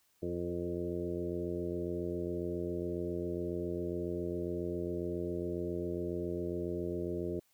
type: harmonic tone with a mistuned harmonic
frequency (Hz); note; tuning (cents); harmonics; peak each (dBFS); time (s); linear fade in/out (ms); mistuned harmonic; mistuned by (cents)
87.31; F2; 0; 1 / 2 / 3 / 4 / 5 / 6 / 7; -43 / -42 / -44 / -37 / -41 / -47 / -46; 0.22-7.4; 10; 6; -18
effects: white hiss -72 dBFS RMS until 7.53 s